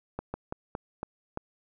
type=slowing click train; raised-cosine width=1 ms; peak=-19 dBFS; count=6; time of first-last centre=0.19-1.374 s; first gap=150 ms; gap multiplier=1.23; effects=none